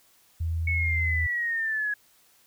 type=tone with pitch glide; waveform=sine; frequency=82.41 to 81.89 Hz; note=E2 to E2; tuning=0 to -11 cents; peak=-25 dBFS; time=0.4-1.27 s; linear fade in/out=10 ms; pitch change=-11 cents; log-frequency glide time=0.52-1.12 s
type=linear sweep; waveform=sine; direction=down; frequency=2217 to 1665 Hz; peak=-25 dBFS; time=0.67-1.94 s; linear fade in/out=5 ms
effects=white hiss -61 dBFS RMS until 2.46 s